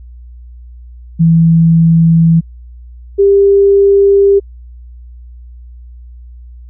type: tone pair in turn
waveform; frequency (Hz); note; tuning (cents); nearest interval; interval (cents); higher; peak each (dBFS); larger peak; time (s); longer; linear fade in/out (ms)
sine; 164.81 / 397.8; E3 / G4; 0 / +25; octave + minor third; 1525; second; -4; neither; 1.19-2.41 / 3.18-4.4; neither; 20
effects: added 60 Hz sine -30 dBFS peak until 6.69 s